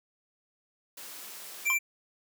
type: high-pass noise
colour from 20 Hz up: white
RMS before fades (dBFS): -44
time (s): 0.97-1.68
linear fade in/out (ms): 5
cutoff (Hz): 260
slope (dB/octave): 12
type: tone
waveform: square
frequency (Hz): 2349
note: D7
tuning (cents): 0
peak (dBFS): -25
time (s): 1.65-1.79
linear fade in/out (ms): 20
type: tone with exponential decay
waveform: square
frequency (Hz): 1052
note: C6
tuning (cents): +9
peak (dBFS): -28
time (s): 1.7-1.78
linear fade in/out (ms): 1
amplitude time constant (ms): 17
effects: none